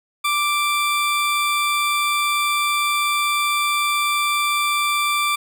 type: tone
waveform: 20% pulse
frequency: 1174.7 Hz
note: D6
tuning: in tune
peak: -13 dBFS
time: 0.24-5.36 s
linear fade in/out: 10 ms
effects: none